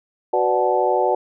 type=harmonic tone with a mistuned harmonic; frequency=123.9 Hz; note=B2; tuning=6 cents sharp; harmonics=3 / 4 / 5 / 6 / 7; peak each=-22 / -22 / -22 / -22 / -22 dBFS; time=0.33-1.15 s; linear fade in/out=5 ms; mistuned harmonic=5; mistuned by=-91 cents; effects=none